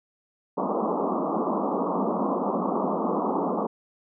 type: band-pass noise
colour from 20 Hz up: pink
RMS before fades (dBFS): -26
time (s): 0.57-3.67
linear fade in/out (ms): 10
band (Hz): 180 to 1200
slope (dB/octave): 96
effects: none